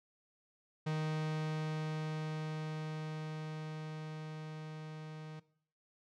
45% pulse tone with level ramp, 155.56 Hz, D#3, in tune, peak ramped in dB -33 to -45 dBFS, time 0.86-5.4 s, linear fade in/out 10 ms, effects noise-tail reverb RT60 0.6 s tail -19 dB re dry + low-pass 5000 Hz 12 dB/octave

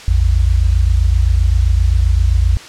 sine tone pair together, 56.64 / 84.3 Hz, A#1 / E2, -49 / +39 cents, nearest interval perfect fifth, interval 688 cents, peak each -11 / -13 dBFS, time 0.08-2.57 s, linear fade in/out 0 ms, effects white hiss -34 dBFS RMS until 2.68 s + low-pass 6000 Hz 12 dB/octave

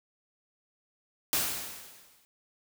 white noise with exponential decay, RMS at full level -26 dBFS, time 1.33-2.25 s, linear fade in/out 0 ms, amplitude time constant 200 ms, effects none

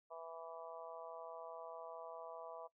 harmonic tone, 164.81 Hz, E3, in tune, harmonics 3 / 4 / 5 / 6 / 7, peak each -54 / -50 / -58 / -55 / -56 dBFS, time 0.1-2.68 s, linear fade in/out 20 ms, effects noise-tail reverb RT60 0.1 s tail -21 dB re dry

